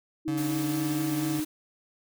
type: tone with vibrato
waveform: sine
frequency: 311 Hz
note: D#4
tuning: 1 cent flat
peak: -27 dBFS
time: 0.25-1.45 s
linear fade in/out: 20 ms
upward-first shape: square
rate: 4.1 Hz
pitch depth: 22 cents each way
type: tone with pitch glide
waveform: 30% pulse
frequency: 142.8 to 144.29 Hz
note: D3 to D3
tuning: -48 to -30 cents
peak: -29 dBFS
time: 0.28-1.4 s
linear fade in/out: 0 ms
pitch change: +18 cents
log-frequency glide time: 0.48-0.85 s
type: noise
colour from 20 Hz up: white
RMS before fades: -39 dBFS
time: 0.37-1.45 s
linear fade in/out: 10 ms
effects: none